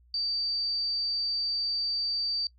sine tone, 4633 Hz, D8, 24 cents flat, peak -27 dBFS, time 0.14-2.47 s, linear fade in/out 2 ms, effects noise-tail reverb RT60 0.1 s tail -21 dB re dry + added 60 Hz sine -57 dBFS peak until 2.58 s

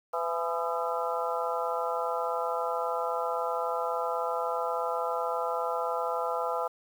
harmonic tone with a mistuned harmonic, 167.6 Hz, E3, 29 cents sharp, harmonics 3 / 4 / 5 / 6 / 7 / 8, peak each -33 / -34 / -35 / -36 / -36 / -37 dBFS, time 0.13-6.68 s, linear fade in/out 10 ms, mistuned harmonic 7, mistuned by +74 cents, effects 9-bit

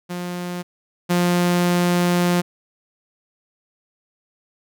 sawtooth tone pair in turn, 177.2 / 176.2 Hz, F3 / F3, +25 / +16 cents, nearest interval unison, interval 9 cents, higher first, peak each -22 / -12 dBFS, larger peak second, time 0.09-0.63 / 1.09-2.42 s, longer second, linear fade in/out 20 ms, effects none

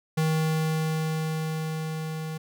square tone with level ramp, 158.1 Hz, D#3, 28 cents sharp, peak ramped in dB -22 to -32 dBFS, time 0.17-2.38 s, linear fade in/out 10 ms, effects none

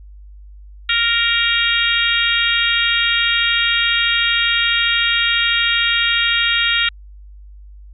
harmonic tone, 466.2 Hz, A#4, in tune, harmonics 3 / 4 / 5 / 6 / 7 / 8, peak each -21 / -21 / -21 / -21 / -21 / -21 dBFS, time 0.89-6.89 s, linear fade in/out 5 ms, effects added 50 Hz sine -36 dBFS peak until 7.93 s

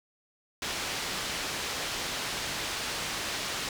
white low-pass noise, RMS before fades -34 dBFS, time 0.62-3.69 s, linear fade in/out 2 ms, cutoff 5000 Hz, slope 12 dB/octave, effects none

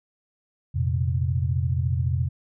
sine chord, F suspended fourth, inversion none, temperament equal, 87.31 / 116.54 / 130.81 Hz, F2 / Bb2 / C3, 0 / 0 / 0 cents, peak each -24 / -28 / -25 dBFS, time 0.74-2.29 s, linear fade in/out 20 ms, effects none

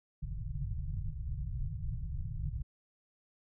pink low-pass noise, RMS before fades -37 dBFS, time 0.22-2.63 s, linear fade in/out 10 ms, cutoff 160 Hz, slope 96 dB/octave, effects none

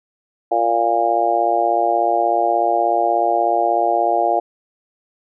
harmonic tone, 116.54 Hz, A#2, in tune, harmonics 3 / 4 / 5 / 6 / 7, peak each -24 / -25 / -22 / -17 / -20 dBFS, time 0.51-4.4 s, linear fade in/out 10 ms, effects none

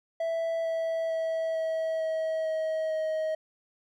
triangle tone with pitch steps, 659.3 / 654.4 / 649.5 / 644.6 / 639.8 / 635 / 630.3 Hz, E5 / E5 / E5 / E5 / D#5 / D#5 / D#5, 0 / -13 / -26 / -39 / +48 / +35 / +22 cents, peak -25 dBFS, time 0.2-3.35 s, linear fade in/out 5 ms, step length 450 ms, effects none

